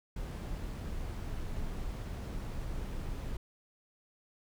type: noise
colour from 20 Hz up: brown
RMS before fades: -38 dBFS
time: 0.16-3.37 s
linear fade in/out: 5 ms
effects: none